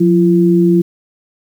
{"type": "tone pair together", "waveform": "sine", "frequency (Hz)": [177.94, 340.6], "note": ["F3", "F4"], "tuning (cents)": [33, -43], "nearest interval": "major seventh", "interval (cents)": 1124, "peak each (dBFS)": -10, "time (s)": [0, 0.82], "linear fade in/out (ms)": 10, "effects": ["7-bit"]}